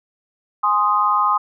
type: chord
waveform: sine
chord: Ab major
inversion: none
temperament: equal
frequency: 830.6 / 1046.5 / 1244.5 Hz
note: Ab5 / C6 / Eb6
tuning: 0 / 0 / 0 cents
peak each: -22 / -18 / -17 dBFS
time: 0.63-1.38 s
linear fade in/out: 10 ms
effects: none